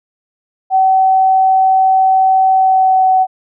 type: tone with pitch glide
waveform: sine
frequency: 761 to 752.7 Hz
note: F#5 to F#5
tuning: +48 to +29 cents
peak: -7 dBFS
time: 0.7-3.27 s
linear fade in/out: 50 ms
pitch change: -19 cents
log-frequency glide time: 2.53-3.15 s
effects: none